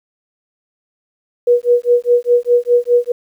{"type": "tone with tremolo", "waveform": "sine", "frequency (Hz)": 483.8, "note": "B4", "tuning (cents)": -36, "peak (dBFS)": -6, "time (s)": [1.47, 3.12], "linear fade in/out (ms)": 5, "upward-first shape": "sine", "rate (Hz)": 4.9, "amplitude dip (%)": 100, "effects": ["8-bit"]}